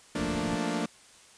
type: chord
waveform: sawtooth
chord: Bb major seventh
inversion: second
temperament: equal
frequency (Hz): 174.61 / 220 / 233.1 / 293.7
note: F3 / A3 / Bb3 / D4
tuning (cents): 0 / 0 / 0 / 0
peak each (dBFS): -31 / -31 / -30 / -29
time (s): 0.15-0.86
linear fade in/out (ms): 5
type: low-pass noise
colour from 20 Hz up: white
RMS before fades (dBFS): -40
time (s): 0.16-0.57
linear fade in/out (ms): 20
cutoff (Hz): 170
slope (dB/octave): 12
effects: white hiss -55 dBFS RMS until 1.37 s + resampled to 22050 Hz